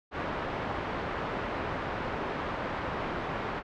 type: low-pass noise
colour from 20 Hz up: white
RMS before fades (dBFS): -34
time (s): 0.11-3.63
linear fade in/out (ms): 50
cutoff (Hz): 1200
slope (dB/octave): 12
effects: low-pass 4000 Hz 12 dB/octave